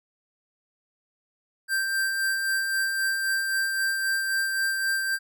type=tone with tremolo; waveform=square; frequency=1574 Hz; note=G6; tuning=7 cents sharp; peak=-23 dBFS; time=1.68-5.19 s; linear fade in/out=50 ms; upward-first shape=sine; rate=3.8 Hz; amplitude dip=35%; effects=none